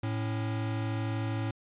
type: tone pair together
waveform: square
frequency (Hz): 110 / 277.2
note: A2 / C#4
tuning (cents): 0 / 0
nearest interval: octave + major third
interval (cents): 1600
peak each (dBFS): -31 / -39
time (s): 0.03-1.51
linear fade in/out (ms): 5
effects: resampled to 8000 Hz